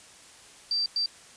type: tone bursts at uneven times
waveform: sine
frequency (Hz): 4674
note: D8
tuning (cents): -9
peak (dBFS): -24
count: 2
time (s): 0.71-0.86 / 0.96-1.06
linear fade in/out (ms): 2
effects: white hiss -51 dBFS RMS until 1.36 s + resampled to 22050 Hz